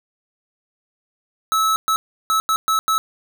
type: tone bursts at uneven times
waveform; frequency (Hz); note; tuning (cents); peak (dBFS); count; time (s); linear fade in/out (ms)
square; 1300; E6; -24; -16; 6; 1.52-1.76 / 1.88-1.96 / 2.3-2.4 / 2.49-2.56 / 2.68-2.79 / 2.88-2.98; 0
effects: none